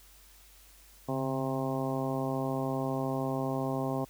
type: harmonic tone with a mistuned harmonic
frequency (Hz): 132.7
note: C3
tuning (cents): +25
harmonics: 1 / 2 / 3 / 4 / 5 / 6 / 7 / 8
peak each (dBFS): -35 / -34 / -38 / -38 / -38 / -40 / -43 / -42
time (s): 1.08-4.05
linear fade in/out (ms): 10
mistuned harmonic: 1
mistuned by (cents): +72
effects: added 49 Hz sine -58 dBFS peak until 4.09 s + white hiss -58 dBFS RMS until 4.09 s